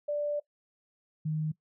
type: tone pair in turn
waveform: sine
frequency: 587.3 / 155.25 Hz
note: D5 / D#3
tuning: 0 / -3 cents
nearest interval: octave + major seventh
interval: 2303 cents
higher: first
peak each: -28 dBFS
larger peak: neither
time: 0.08-0.4 / 1.25-1.52 s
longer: first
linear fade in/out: 10 ms
effects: noise-tail reverb RT60 0.1 s tail -20 dB re dry